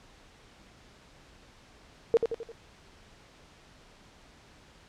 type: tone with echo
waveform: sine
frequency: 459.6 Hz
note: A#4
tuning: 25 cents flat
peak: -17 dBFS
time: 2.14-2.17 s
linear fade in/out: 0 ms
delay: 87 ms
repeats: 4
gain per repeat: -6 dB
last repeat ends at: 2.518 s
effects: pink hiss -56 dBFS RMS until 4.88 s + low-pass 6000 Hz 12 dB/octave